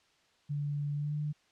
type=tone with pitch glide; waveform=sine; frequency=145.2 to 149.28 Hz; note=D3 to D3; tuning=-19 to +29 cents; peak=-31 dBFS; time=0.49-1.33 s; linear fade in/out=20 ms; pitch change=+48 cents; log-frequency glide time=0.94-1.15 s; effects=white hiss -68 dBFS RMS until 1.51 s + low-pass 5000 Hz 12 dB/octave